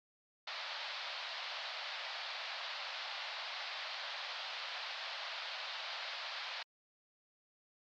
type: band-pass noise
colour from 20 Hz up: white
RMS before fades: -43 dBFS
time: 0.47-6.63 s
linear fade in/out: 5 ms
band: 580 to 4600 Hz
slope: 48 dB/octave
effects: MP3 96 kbps